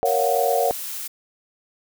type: chord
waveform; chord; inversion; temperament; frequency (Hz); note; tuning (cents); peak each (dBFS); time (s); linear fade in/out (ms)
sine; Gb major seventh; first; equal; 466.2 / 554.4 / 698.5 / 740; Bb4 / Db5 / F5 / Gb5; 0 / 0 / 0 / 0; -23; 0.03-0.71; 0
type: noise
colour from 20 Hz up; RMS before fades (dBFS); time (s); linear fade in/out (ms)
blue; -31; 0.05-1.08; 10
effects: none